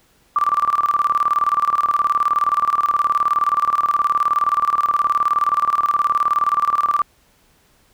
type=tone with tremolo; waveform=sine; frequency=1174.7 Hz; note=D6; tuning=in tune; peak=-12 dBFS; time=0.36-7.02 s; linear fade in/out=2 ms; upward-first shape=square; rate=19 Hz; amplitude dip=80%; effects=pink hiss -57 dBFS RMS until 7.93 s